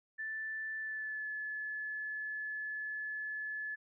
sine tone with pitch glide, 1760 to 1720.8 Hz, A6 to A6, 0 to -39 cents, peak -37 dBFS, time 0.18-3.76 s, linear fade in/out 20 ms, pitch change -39 cents, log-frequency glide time 0.79-1.27 s, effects none

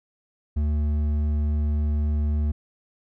triangle tone with hard clipping, 74.7 Hz, D2, 30 cents sharp, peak -22 dBFS, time 0.56-2.52 s, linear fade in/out 10 ms, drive 10 dB, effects none

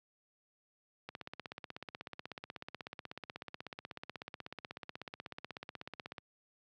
click train, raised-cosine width 0.3 ms, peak -27 dBFS, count 84, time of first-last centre 1.09-6.182 s, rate 16.3 Hz, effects high-pass 100 Hz 12 dB/octave

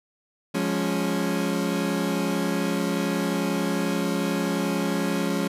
30% pulse chord, Db major, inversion first, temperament equal with one note detuned, 176.44 / 207.7 / 277.2 Hz, F3 / Ab3 / Db4, +18 / 0 / 0 cents, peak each -25 dBFS, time 0.54-5.48 s, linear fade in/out 10 ms, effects resampled to 32000 Hz

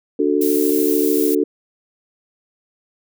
sine chord, D major, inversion none, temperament just, 293.7 / 367.1 / 440.5 Hz, D4 / F#4 / A4, 0 / -14 / +2 cents, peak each -18 / -19 / -19 dBFS, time 0.19-1.44 s, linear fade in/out 5 ms
violet noise, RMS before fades -25 dBFS, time 0.41-1.35 s, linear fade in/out 5 ms
effects none

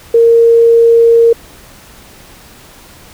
sine tone, 463 Hz, A#4, 12 cents flat, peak -3 dBFS, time 0.14-1.33 s, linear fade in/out 5 ms, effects pink hiss -38 dBFS RMS until 3.13 s

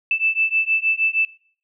sine beating tone pair, 2637 / 2643.4 Hz, E7 / E7, 0 / +4 cents, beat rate 6.4 Hz, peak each -21 / -20 dBFS, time 0.11-1.25 s, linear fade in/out 2 ms, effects noise-tail reverb RT60 0.5 s tail -20 dB re dry

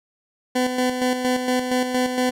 20% pulse tone with tremolo, 252.2 Hz, B3, 36 cents sharp, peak -13 dBFS, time 0.55-2.31 s, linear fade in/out 10 ms, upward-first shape square, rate 4.3 Hz, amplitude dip 50%, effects low-pass 12000 Hz 12 dB/octave

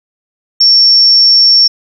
sine tone, 5460 Hz, F8, 40 cents flat, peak -3 dBFS, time 0.6-1.68 s, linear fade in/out 10 ms, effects 7-bit

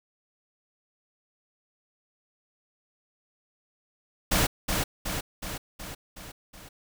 pink noise with echo, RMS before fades -23 dBFS, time 4.31-4.47 s, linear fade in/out 10 ms, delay 370 ms, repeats 6, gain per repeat -4 dB, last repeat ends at 6.69 s, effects none

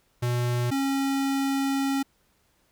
square tone pair in turn, 121.7 / 273.2 Hz, B2 / C#4, -25 / -25 cents, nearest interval octave + major second, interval 1400 cents, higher second, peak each -24 dBFS, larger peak neither, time 0.22-0.71 / 0.71-2.03 s, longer second, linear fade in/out 10 ms, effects pink hiss -67 dBFS RMS until 2.71 s

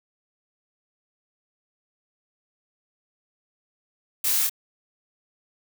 blue noise with echo, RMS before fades -24 dBFS, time 4.24-4.47 s, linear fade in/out 5 ms, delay 26 ms, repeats 1, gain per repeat -3 dB, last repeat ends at 4.496 s, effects none

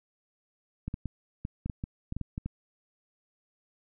clicks, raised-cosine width 5 ms, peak -21 dBFS, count 12, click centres 0.88 / 0.941 / 1.057 / 1.451 / 1.66 / 1.698 / 1.839 / 2.124 / 2.166 / 2.213 / 2.379 / 2.46 s, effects none

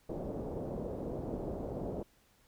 white low-pass noise, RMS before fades -39 dBFS, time 0.09-2.03 s, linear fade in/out 5 ms, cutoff 570 Hz, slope 24 dB/octave, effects pink hiss -68 dBFS RMS until 2.47 s

